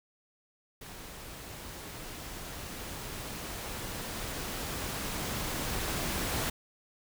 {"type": "noise with level ramp", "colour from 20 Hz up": "pink", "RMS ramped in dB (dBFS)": [-46, -32], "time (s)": [0.81, 6.5], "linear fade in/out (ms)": 5, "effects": []}